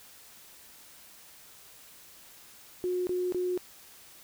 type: tone bursts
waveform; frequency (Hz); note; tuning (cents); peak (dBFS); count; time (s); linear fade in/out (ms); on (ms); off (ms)
sine; 361.7; F#4; -39; -27; 3; 2.84-3.576; 0; 230; 23
effects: white hiss -53 dBFS RMS until 4.23 s